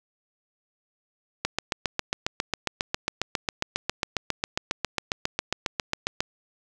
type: click train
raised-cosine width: 0.2 ms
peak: -7 dBFS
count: 36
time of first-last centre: 1.45-6.205 s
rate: 7.36 Hz
effects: none